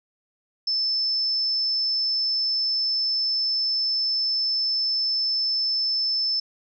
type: tone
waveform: sine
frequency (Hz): 5270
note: E8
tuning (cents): -1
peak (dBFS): -21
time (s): 0.67-6.4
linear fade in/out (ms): 5
effects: none